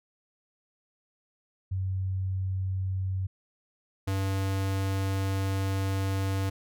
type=tone pair in turn; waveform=sine / square; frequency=94.5 / 96.76 Hz; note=F#2 / G2; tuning=+37 / -22 cents; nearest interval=unison; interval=41 cents; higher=second; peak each=-27 dBFS; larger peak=neither; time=1.71-3.27 / 4.07-6.5 s; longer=second; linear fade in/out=10 ms; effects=none